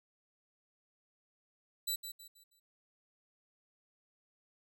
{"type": "tone with echo", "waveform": "15% pulse", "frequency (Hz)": 3960, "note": "B7", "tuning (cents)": 4, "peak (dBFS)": -26, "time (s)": [1.87, 1.96], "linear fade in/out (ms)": 10, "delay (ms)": 160, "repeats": 4, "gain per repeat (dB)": -9, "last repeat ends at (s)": 2.6, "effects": []}